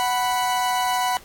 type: tone pair together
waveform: 40% pulse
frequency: 742.8 / 987.8 Hz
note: F#5 / B5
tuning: +7 / 0 cents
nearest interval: perfect fourth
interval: 493 cents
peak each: -22 dBFS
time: 0-1.17 s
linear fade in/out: 0 ms
effects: pink hiss -48 dBFS RMS until 1.24 s + AAC 64 kbps